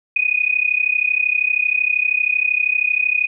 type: tone with amplitude modulation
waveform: sine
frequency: 2484 Hz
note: D#7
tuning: 3 cents flat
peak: -11 dBFS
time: 0.16-3.27 s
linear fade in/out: 5 ms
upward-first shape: sine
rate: 32.8 Hz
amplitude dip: 90%
effects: none